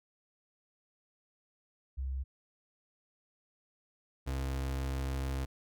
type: tone pair in turn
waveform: sine / 35% pulse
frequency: 66.2 / 66.74 Hz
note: C2 / C2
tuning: +21 / +35 cents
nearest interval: unison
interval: 14 cents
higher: second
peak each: -33 / -31 dBFS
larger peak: second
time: 1.97-2.24 / 4.26-5.46 s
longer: second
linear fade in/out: 20 ms
effects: none